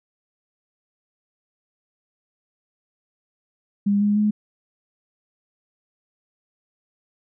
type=tone with pitch steps; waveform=sine; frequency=202.2 / 206.3 / 210.5 Hz; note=G#3 / G#3 / G#3; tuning=-46 / -11 / +24 cents; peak=-16 dBFS; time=3.86-4.31 s; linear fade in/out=10 ms; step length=150 ms; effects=none